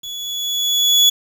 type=tone with level ramp; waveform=35% pulse; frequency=3399 Hz; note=G#7; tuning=39 cents sharp; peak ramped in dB=-26 to -6 dBFS; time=0.03-1.1 s; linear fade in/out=10 ms; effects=7-bit